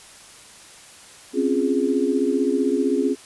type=chord; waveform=sine; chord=Db major seventh; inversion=third; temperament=equal; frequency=261.6 / 277.2 / 349.2 / 415.3 Hz; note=C4 / Db4 / F4 / Ab4; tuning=0 / 0 / 0 / 0 cents; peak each=-23 / -23 / -25 / -23 dBFS; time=1.33-3.16 s; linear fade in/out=50 ms; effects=white hiss -45 dBFS RMS until 3.25 s + resampled to 24000 Hz